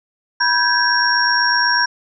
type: tone cluster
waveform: sine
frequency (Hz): 976 / 1560 / 1668 / 5560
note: B5 / G6 / G#6 / F8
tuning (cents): -21 / -9 / +7 / -9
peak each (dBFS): -19 / -18 / -20 / -18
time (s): 0.4-1.86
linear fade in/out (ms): 10
effects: none